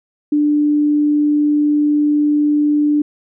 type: tone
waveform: sine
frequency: 296 Hz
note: D4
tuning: 14 cents sharp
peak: -11 dBFS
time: 0.32-3.02 s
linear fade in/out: 5 ms
effects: none